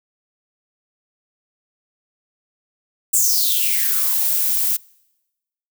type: noise with high-pass filter sweep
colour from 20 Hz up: violet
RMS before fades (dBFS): -18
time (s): 3.13-4.77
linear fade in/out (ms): 10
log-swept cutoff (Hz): 8000 to 240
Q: 6.8
effects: noise-tail reverb RT60 1.0 s tail -26 dB re dry